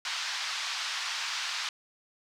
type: band-pass noise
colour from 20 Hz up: white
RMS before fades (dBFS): -34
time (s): 0.05-1.69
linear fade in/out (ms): 2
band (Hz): 940 to 5300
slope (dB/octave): 24
effects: none